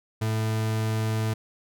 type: tone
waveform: 40% pulse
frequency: 110 Hz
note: A2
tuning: in tune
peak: -23 dBFS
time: 0.21-1.34 s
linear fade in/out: 10 ms
effects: none